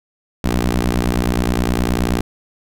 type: ring-modulated tone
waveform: 15% pulse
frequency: 60.1 Hz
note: B1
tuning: 46 cents flat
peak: -6 dBFS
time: 0.44-2.21 s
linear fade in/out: 5 ms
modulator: 125 Hz
effects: none